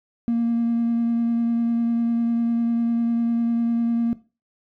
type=tone with vibrato; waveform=triangle; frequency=233.1 Hz; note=A#3; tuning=in tune; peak=-15 dBFS; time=0.28-4.13 s; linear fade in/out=0 ms; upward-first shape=sine; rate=10 Hz; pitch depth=11 cents each way; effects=noise-tail reverb RT60 0.3 s tail -19 dB re dry + tanh soft clip ceiling -15 dBFS

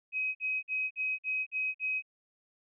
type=tone bursts; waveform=sine; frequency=2532 Hz; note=D#7; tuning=30 cents sharp; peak=-29 dBFS; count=7; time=0.12-2.024 s; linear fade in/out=50 ms; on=230 ms; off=49 ms; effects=none

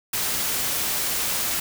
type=noise; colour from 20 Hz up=white; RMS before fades=-25 dBFS; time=0.13-1.6 s; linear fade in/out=5 ms; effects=none

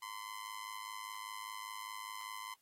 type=tone with amplitude modulation; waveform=sawtooth; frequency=1026 Hz; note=C6; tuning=34 cents flat; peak=-36 dBFS; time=0.02-2.54 s; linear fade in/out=5 ms; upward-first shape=sine; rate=105 Hz; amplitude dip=85%; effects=white hiss -75 dBFS RMS until 2.61 s + AAC 48 kbps

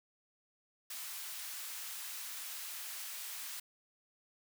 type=high-pass noise; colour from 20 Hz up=white; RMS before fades=-44 dBFS; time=0.9-3.6 s; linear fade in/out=5 ms; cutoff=1100 Hz; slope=12 dB/octave; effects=none

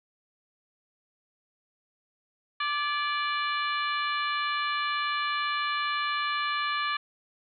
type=harmonic tone with a mistuned harmonic; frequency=587.3 Hz; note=D5; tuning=in tune; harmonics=2 / 3 / 4 / 5 / 6 / 7; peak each=-29 / -33 / -35 / -37 / -39 / -40 dBFS; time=2.6-6.97 s; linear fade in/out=5 ms; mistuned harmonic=3; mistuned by=-43 cents; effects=none

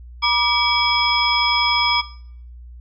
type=tone cluster; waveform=sine; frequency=961 / 1191 / 2287 / 3330 / 5100 Hz; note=B5 / D6 / D7 / G#7 / D#8; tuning=-48 / +24 / -47 / +4 / +42 cents; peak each=-21 dBFS; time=0.22-2.02 s; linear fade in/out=20 ms; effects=noise-tail reverb RT60 0.6 s tail -19 dB re dry + added 60 Hz sine -36 dBFS peak until 2.8 s

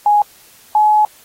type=tone pair in turn; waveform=sine; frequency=830.6 / 849 Hz; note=G#5 / G#5; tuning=0 / +38 cents; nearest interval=unison; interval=38 cents; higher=second; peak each=-8 dBFS; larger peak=neither; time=0.06-0.22 / 0.75-1.05 s; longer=second; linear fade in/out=2 ms; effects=white hiss -46 dBFS RMS until 1.24 s + AAC 48 kbps

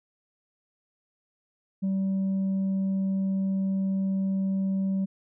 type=tone; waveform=sine; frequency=192.6 Hz; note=G3; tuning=30 cents flat; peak=-21 dBFS; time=1.82-5.06 s; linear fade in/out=20 ms; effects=tanh soft clip ceiling -23 dBFS

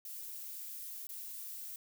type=noise with dropouts; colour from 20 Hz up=violet; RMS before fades=-45 dBFS; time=0.05-1.76 s; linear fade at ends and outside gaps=2 ms; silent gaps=1.07-1.09 s; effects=none

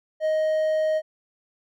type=tone; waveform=triangle; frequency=625 Hz; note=D#5; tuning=8 cents sharp; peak=-18 dBFS; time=0.2-1.02 s; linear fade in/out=50 ms; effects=none

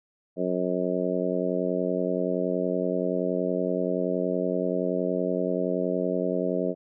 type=harmonic tone; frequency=90.6 Hz; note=F#2; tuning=36 cents flat; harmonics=2 / 3 / 4 / 5 / 6 / 7; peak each=-31 / -31 / -31 / -31 / -31 / -31 dBFS; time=0.36-6.75 s; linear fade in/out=50 ms; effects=none

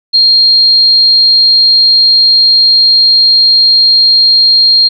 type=tone; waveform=sine; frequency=4220 Hz; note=C8; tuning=14 cents sharp; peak=-3 dBFS; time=0.13-4.89 s; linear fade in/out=20 ms; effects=none

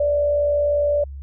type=tone with frequency modulation; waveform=sine; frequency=583 Hz; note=D5; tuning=13 cents flat; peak=-16 dBFS; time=0-1.04 s; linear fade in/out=5 ms; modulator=56.9 Hz; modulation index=0.26; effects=added 69 Hz sine -31 dBFS peak until 1.22 s

